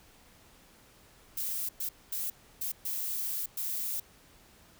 violet noise bursts at uneven times, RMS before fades -34 dBFS, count 6, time 1.37-1.69 / 1.8-1.89 / 2.12-2.3 / 2.61-2.72 / 2.85-3.46 / 3.57-4 s, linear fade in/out 5 ms, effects pink hiss -59 dBFS RMS until 4.79 s

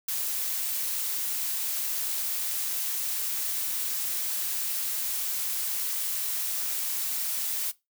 blue noise with ADSR envelope, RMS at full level -26 dBFS, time 0.08-7.72 s, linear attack 7 ms, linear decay 3 ms, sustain -4 dB, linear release 21 ms, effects noise-tail reverb RT60 0.2 s tail -19 dB re dry

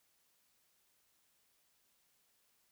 silence, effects white hiss -75 dBFS RMS until 2.71 s

